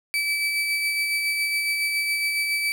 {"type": "tone with tremolo", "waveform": "35% pulse", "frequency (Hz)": 2306, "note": "D7", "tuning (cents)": -32, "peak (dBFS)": -19, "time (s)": [0.14, 2.72], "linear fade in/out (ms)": 0, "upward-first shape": "sine", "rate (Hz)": 7.2, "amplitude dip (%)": 30, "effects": []}